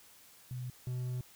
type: tone pair in turn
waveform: sine / triangle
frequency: 125.3 / 125.3 Hz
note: B2 / B2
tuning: +25 / +25 cents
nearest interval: unison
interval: 0 cents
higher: neither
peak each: -37 / -32 dBFS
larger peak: second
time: 0.51-0.7 / 0.87-1.21 s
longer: second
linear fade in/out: 2 ms
effects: white hiss -59 dBFS RMS until 1.35 s